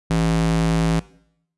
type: tone with high-pass filter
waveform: square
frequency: 55 Hz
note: A1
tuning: in tune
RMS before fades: -19 dBFS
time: 0.1-1 s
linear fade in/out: 10 ms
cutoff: 120 Hz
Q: 2.6
effects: noise-tail reverb RT60 0.7 s tail -20 dB re dry + resampled to 24000 Hz